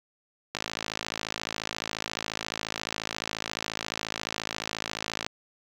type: click train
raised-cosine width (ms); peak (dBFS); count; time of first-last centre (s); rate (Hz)
0.2; -12; 257; 0.55-5.265; 54.3
effects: high-pass 80 Hz 12 dB/octave + 8-bit